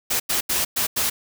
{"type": "noise bursts at uneven times", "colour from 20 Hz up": "white", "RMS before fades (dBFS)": -22, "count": 5, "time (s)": [[0.1, 0.2], [0.29, 0.41], [0.49, 0.65], [0.76, 0.87], [0.96, 1.1]], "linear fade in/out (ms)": 10, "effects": []}